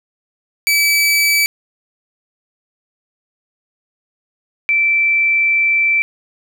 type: tone pair in turn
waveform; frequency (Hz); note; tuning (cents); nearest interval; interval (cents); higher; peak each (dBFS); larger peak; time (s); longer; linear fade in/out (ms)
sawtooth / sine; 2300 / 2333; D7 / D7; -37 / -12; unison; 25; second; -8 / -11; first; 0.67-1.46 / 4.69-6.02; second; 0
effects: none